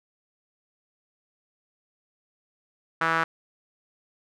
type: tone with band-pass filter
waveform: sawtooth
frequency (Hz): 163.6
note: E3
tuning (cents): -13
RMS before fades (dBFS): -24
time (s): 3.01-3.24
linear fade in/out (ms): 5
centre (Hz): 1400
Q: 3
effects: none